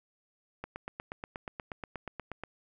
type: click train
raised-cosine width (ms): 0.5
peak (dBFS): -23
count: 16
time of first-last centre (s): 0.64-2.436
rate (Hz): 8.35
effects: none